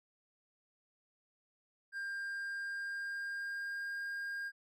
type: tone with pitch glide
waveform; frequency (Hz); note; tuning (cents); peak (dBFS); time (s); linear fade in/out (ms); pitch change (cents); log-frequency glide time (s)
triangle; 1597 to 1612.8; G6 to G6; +32 to +49; -36; 1.92-4.52; 50; +17; 2.11-4.01
effects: none